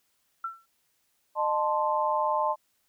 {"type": "tone with exponential decay", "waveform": "sine", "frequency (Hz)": 1345, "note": "E6", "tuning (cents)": 34, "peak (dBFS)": -27, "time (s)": [0.44, 0.66], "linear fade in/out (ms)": 5, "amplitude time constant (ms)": 46}
{"type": "chord", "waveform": "sine", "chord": "A diminished", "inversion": "second", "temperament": "equal with one note detuned", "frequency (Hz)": [611.6, 880, 1046.5], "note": ["Eb5", "A5", "C6"], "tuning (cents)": [-30, 0, 0], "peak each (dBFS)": [-29, -27, -28], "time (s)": [1.35, 2.56], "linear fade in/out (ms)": 50}
{"effects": ["white hiss -72 dBFS RMS until 2.88 s"]}